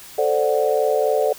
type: chord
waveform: sine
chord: D dominant seventh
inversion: second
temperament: equal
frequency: 440 / 523.3 / 587.3 / 740 Hz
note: A4 / C5 / D5 / F#5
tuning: 0 / 0 / 0 / 0 cents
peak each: -20 / -22 / -21 / -24 dBFS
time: 0.18-1.33 s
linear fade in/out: 5 ms
effects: white hiss -41 dBFS RMS until 1.38 s